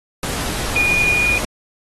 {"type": "tone in noise", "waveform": "sine", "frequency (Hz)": 2444, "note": "D#7", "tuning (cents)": -32, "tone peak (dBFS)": -14, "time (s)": [0.76, 1.38], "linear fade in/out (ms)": 2, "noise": "pink", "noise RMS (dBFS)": -24, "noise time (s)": [0.23, 1.45], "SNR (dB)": 7, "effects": ["AAC 32 kbps"]}